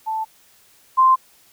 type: tone pair in turn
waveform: sine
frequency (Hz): 880 / 1044.1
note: A5 / C6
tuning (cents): 0 / -4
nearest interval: minor third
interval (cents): 296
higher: second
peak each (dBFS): -21 / -10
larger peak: second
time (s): 0.06-0.25 / 0.97-1.16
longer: neither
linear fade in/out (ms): 20
effects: white hiss -54 dBFS RMS until 1.52 s